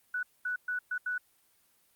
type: tone bursts at uneven times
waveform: sine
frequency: 1480 Hz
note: F#6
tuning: in tune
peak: -30 dBFS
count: 5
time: 0.14-0.23 / 0.45-0.56 / 0.68-0.79 / 0.91-0.98 / 1.06-1.18 s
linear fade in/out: 5 ms
effects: white hiss -68 dBFS RMS until 1.95 s + Opus 32 kbps